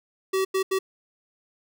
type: tone bursts at uneven times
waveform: square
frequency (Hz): 381.9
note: G4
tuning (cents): -45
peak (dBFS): -22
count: 3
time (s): 0.33-0.45 / 0.54-0.63 / 0.71-0.79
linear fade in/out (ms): 10
effects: none